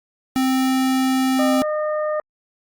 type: tone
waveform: square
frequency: 261.6 Hz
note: C4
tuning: in tune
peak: -17 dBFS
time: 0.36-1.62 s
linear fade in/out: 0 ms
type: harmonic tone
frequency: 610 Hz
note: D#5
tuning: 34 cents flat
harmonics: 1 / 2 / 3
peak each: -20 / -28 / -35 dBFS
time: 1.39-2.2 s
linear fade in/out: 2 ms
effects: Opus 48 kbps